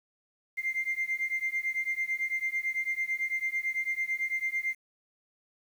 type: beating tone pair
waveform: sine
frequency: 2093 / 2102 Hz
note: C7 / C7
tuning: 0 / +7 cents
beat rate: 9 Hz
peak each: -31 dBFS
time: 0.57-4.75 s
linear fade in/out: 20 ms
effects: tanh soft clip ceiling -22 dBFS + 9-bit